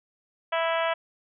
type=harmonic tone; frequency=329.6 Hz; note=E4; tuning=in tune; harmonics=2 / 3 / 4 / 5 / 6 / 7 / 8 / 9 / 10; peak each=-26 / -30 / -32 / -34 / -36 / -37 / -38 / -39 / -40 dBFS; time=0.52-0.94 s; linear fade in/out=10 ms; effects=none